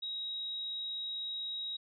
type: tone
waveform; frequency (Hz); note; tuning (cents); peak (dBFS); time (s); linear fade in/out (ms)
sine; 3811; A#7; +38; -36; 0.02-1.77; 10
effects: none